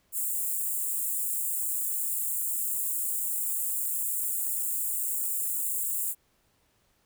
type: high-pass noise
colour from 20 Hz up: white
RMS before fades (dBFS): -30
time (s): 0.12-6.15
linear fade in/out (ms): 50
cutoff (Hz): 7200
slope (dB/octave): 96
effects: pink hiss -69 dBFS RMS until 7.05 s